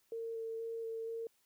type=tone with vibrato; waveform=sine; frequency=454 Hz; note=A#4; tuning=46 cents flat; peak=-38 dBFS; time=0.12-1.27 s; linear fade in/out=2 ms; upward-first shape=square; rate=2.1 Hz; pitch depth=10 cents each way; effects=white hiss -74 dBFS RMS until 1.45 s